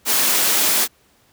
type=high-pass noise; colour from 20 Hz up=white; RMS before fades=-17 dBFS; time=0.05-0.88 s; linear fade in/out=50 ms; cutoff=190 Hz; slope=24 dB/octave; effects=pink hiss -57 dBFS RMS until 1.32 s + high-pass 60 Hz 12 dB/octave